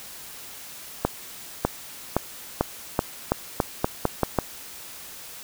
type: accelerating click train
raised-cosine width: 1 ms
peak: -5 dBFS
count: 11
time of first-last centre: 1.05-4.387 s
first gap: 600 ms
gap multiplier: 0.86
effects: white hiss -41 dBFS RMS until 5.43 s